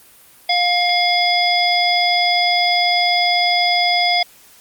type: harmonic tone with a mistuned harmonic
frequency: 708 Hz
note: F5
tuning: 23 cents sharp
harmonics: 1 / 3 / 5 / 7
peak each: -17 / -19 / -20 / -20 dBFS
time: 0.49-4.23 s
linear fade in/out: 5 ms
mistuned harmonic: 5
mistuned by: -75 cents
effects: white hiss -47 dBFS RMS until 4.6 s + Opus 32 kbps